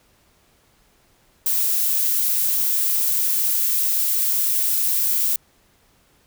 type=noise; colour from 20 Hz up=violet; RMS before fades=-20 dBFS; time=1.46-5.36 s; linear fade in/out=2 ms; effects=pink hiss -59 dBFS RMS until 6.26 s